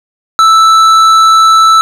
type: tone with tanh clipping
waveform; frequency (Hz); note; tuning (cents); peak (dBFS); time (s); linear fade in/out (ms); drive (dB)
sine; 1318.5; E6; 0; -4; 0.39-1.81; 0; 11
effects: none